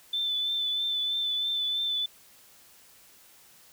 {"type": "tone with vibrato", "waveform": "sine", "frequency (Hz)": 3520, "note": "A7", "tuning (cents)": 0, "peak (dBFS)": -26, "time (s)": [0.13, 2.06], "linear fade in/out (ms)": 5, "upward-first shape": "triangle", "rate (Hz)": 3.1, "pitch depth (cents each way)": 28, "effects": ["white hiss -56 dBFS RMS until 3.72 s"]}